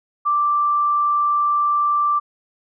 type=tone; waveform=sine; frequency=1174.7 Hz; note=D6; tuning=in tune; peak=-15 dBFS; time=0.25-2.2 s; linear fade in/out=20 ms; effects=none